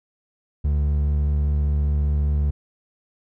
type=tone pair together; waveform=triangle; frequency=72.33 / 147.1 Hz; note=D2 / D3; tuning=-26 / +3 cents; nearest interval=octave; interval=1229 cents; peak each=-16 / -27 dBFS; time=0.64-2.51 s; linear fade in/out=10 ms; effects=none